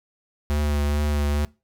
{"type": "tone with vibrato", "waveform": "square", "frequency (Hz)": 73.42, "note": "D2", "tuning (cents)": 0, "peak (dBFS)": -21, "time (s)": [0.5, 1.45], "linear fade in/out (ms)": 0, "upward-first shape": "triangle", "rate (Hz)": 2.3, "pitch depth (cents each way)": 26, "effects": ["noise-tail reverb RT60 0.3 s tail -23 dB re dry"]}